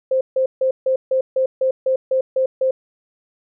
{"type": "tone bursts", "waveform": "sine", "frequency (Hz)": 523.3, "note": "C5", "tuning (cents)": 0, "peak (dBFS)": -14, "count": 11, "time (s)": [0.11, 2.71], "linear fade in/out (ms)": 5, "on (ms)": 100, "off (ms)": 150, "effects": []}